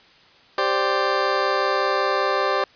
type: chord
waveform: 20% pulse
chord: G suspended fourth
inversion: none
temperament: just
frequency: 392 / 522.7 / 588 Hz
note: G4 / C5 / D5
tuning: 0 / -2 / +2 cents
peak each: -19 dBFS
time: 0.58-2.64 s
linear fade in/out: 2 ms
effects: white hiss -52 dBFS RMS until 2.75 s + resampled to 11025 Hz